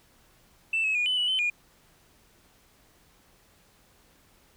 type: tone with pitch steps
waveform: sine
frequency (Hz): 2659 / 2576 / 2444 / 3014 / 2946 / 3061 / 2433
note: E7 / E7 / D#7 / F#7 / F#7 / G7 / D#7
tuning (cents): +14 / -41 / -32 / +31 / -8 / -42 / -39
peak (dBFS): -22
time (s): 0.73-1.5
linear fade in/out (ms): 5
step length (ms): 110
effects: tanh soft clip ceiling -20 dBFS + pink hiss -61 dBFS RMS until 4.56 s